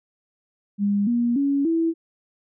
sine tone with pitch steps, 202.6 / 238.2 / 280 / 329.1 Hz, G#3 / A#3 / C#4 / E4, -43 / +38 / +18 / -3 cents, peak -18 dBFS, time 0.78-1.94 s, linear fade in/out 50 ms, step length 290 ms, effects none

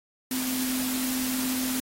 sine tone in noise, 257.2 Hz, C4, 30 cents flat, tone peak -28 dBFS, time 0.31-1.8 s, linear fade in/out 2 ms, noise white, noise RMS -32 dBFS, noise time 0.31-1.8 s, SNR +1 dB, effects AAC 48 kbps

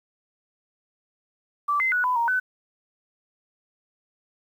sine tone with pitch steps, 1164 / 2065 / 1470 / 1001 / 935 / 1507 Hz, D6 / C7 / F#6 / B5 / A#5 / F#6, -16 / -23 / -12 / +23 / +5 / +31 cents, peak -20 dBFS, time 1.68-2.4 s, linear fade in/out 10 ms, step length 120 ms, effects 9-bit

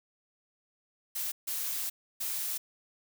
blue noise bursts at uneven times, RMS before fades -34 dBFS, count 3, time 1.15-1.32 / 1.47-1.9 / 2.2-2.58 s, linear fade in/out 10 ms, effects none

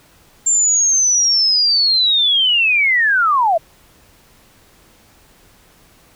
sine linear sweep, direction down, 7360 to 622.3 Hz, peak -11 dBFS, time 0.46-3.58 s, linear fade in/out 10 ms, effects pink hiss -50 dBFS RMS until 6.15 s

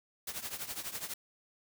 white noise with tremolo, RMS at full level -37 dBFS, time 0.27-1.14 s, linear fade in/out 5 ms, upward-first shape triangle, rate 12 Hz, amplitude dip 85%, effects none

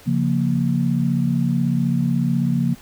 sine chord, Bb minor, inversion first, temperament equal, 138.59 / 174.61 / 233.1 Hz, Db3 / F3 / Bb3, 0 / 0 / 0 cents, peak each -21 dBFS, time 0.06-2.75 s, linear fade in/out 20 ms, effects pink hiss -46 dBFS RMS until 2.81 s

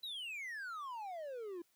triangle exponential sweep, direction down, 4000 to 331.5 Hz, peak -40 dBFS, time 0.03-1.62 s, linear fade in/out 5 ms, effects white hiss -75 dBFS RMS until 1.75 s

